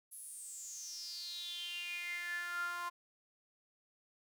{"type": "tone with high-pass filter sweep", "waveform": "sawtooth", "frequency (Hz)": 349.2, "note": "F4", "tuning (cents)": 0, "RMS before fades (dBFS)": -43, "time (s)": [0.11, 2.9], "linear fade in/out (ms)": 20, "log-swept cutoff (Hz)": [11000, 1100], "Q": 9.4, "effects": []}